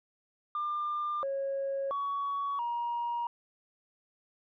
sine tone with pitch steps, 1197 / 548 / 1124 / 948 Hz, D6 / C#5 / C#6 / A#5, +33 / -20 / +24 / +29 cents, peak -29 dBFS, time 0.55-3.27 s, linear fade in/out 2 ms, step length 680 ms, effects tanh soft clip ceiling -27 dBFS

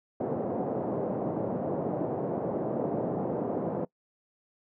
white band-pass noise, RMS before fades -31 dBFS, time 0.2-3.85 s, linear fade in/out 5 ms, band 130 to 640 Hz, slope 24 dB/octave, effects noise-tail reverb RT60 0.1 s tail -22 dB re dry

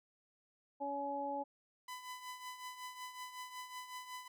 harmonic tone, 281.9 Hz, C#4, 29 cents sharp, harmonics 1 / 2 / 3, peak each -45 / -42 / -39 dBFS, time 0.8-1.44 s, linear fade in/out 20 ms
sawtooth tone with tremolo, 1003 Hz, B5, 26 cents sharp, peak -39 dBFS, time 1.88-4.28 s, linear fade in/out 5 ms, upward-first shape triangle, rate 5.4 Hz, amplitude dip 70%
effects none

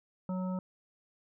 harmonic tone, 185 Hz, F#3, in tune, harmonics 1 / 3 / 5 / 7, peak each -32 / -42 / -46 / -49 dBFS, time 0.29-0.59 s, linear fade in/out 2 ms, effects none

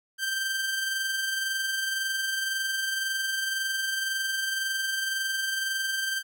sawtooth tone with amplitude modulation, 1568 Hz, G6, in tune, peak -22 dBFS, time 0.18-6.23 s, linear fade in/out 50 ms, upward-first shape sine, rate 21.9 Hz, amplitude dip 35%, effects none

